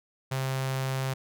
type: tone with notch filter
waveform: sawtooth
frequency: 132.8 Hz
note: C3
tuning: 26 cents sharp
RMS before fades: -30 dBFS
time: 0.31-1.14 s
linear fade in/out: 10 ms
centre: 290 Hz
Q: 1.2
effects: none